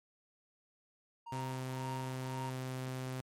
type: tone with tremolo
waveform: triangle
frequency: 932.3 Hz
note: A#5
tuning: in tune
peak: -38 dBFS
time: 1.26-2.5 s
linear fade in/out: 10 ms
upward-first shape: triangle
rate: 1.9 Hz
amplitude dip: 95%
type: tone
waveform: sawtooth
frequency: 129.4 Hz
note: C3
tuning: 19 cents flat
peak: -34 dBFS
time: 1.32-3.21 s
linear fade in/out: 5 ms
effects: MP3 64 kbps